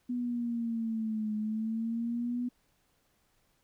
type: linear two-way sweep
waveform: sine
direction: down then up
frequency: 246.9 to 212.2 to 246.9 Hz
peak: -30 dBFS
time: 0.09-2.49 s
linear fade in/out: 10 ms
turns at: 1.35 s
effects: pink hiss -72 dBFS RMS until 3.63 s